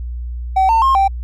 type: tone with pitch steps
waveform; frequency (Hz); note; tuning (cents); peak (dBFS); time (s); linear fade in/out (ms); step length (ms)
triangle; 763 / 903 / 1069 / 781; G5 / A5 / C6 / G5; -47 / +45 / +37 / -7; -7; 0.56-1.08; 10; 130
effects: tanh soft clip ceiling -5 dBFS + added 60 Hz sine -22 dBFS peak until 1.23 s